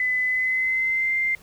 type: tone with pitch glide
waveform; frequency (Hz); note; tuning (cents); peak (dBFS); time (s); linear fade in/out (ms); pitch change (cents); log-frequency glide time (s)
sine; 2010 to 2093; B6 to C7; +30 to 0; -20; 0-1.35; 2; +70; 0.25-1.16
effects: pink hiss -52 dBFS RMS until 1.42 s